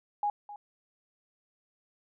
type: tone with echo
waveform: sine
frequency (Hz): 826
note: G#5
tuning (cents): -10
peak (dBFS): -26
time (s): 0.23-0.3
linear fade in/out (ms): 2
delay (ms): 260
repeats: 1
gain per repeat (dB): -15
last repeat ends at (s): 0.56
effects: none